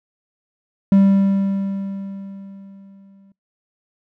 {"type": "tone with exponential decay", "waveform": "triangle", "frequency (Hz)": 196, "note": "G3", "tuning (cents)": 0, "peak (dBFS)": -6, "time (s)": [0.92, 3.32], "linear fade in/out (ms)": 2, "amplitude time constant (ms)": 520, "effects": ["noise-tail reverb RT60 0.2 s tail -26 dB re dry"]}